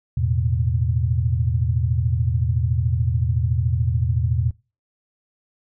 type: chord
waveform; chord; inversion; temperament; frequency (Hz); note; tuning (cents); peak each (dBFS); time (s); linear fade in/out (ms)
sine; E suspended fourth; none; just; 82.41 / 109.88 / 123.61; E2 / A2 / B2; 0 / -2 / +2; -22; 0.17-4.51; 5
effects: noise-tail reverb RT60 0.3 s tail -23 dB re dry